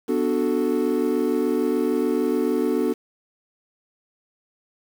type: chord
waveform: triangle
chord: B minor seventh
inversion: none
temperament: equal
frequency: 246.9 / 293.7 / 370 / 440 Hz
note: B3 / D4 / F#4 / A4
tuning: 0 / 0 / 0 / 0 cents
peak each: -23 dBFS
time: 0.08-2.94 s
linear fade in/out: 20 ms
effects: 7-bit